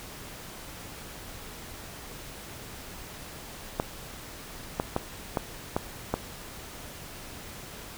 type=clicks; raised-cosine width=1 ms; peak=-11 dBFS; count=6; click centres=3.799 / 4.799 / 4.964 / 5.372 / 5.765 / 6.14 s; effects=pink hiss -43 dBFS RMS until 7.97 s